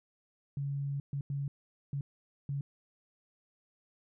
sine tone bursts at uneven times, 140.3 Hz, C#3, 21 cents sharp, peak -32 dBFS, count 5, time 0.57-1 / 1.13-1.21 / 1.3-1.48 / 1.93-2.01 / 2.49-2.61 s, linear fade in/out 2 ms, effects none

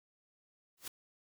white noise with exponential growth, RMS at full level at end -37 dBFS, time 0.77-0.88 s, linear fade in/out 5 ms, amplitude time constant 22 ms, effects none

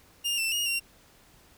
sawtooth tone with pitch steps, 2813 / 2678 / 2860 / 2757 Hz, F7 / E7 / F7 / F7, +12 / +27 / +41 / -23 cents, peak -23 dBFS, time 0.24-0.8 s, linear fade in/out 20 ms, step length 140 ms, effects pink hiss -58 dBFS RMS until 1.57 s

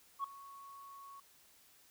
sine tone with ADSR envelope, 1108.7 Hz, C#6, in tune, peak -31 dBFS, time 0.19-1.2 s, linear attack 51 ms, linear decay 3 ms, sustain -19 dB, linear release 4 ms, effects tanh soft clip ceiling -31 dBFS + white hiss -65 dBFS RMS until 1.9 s

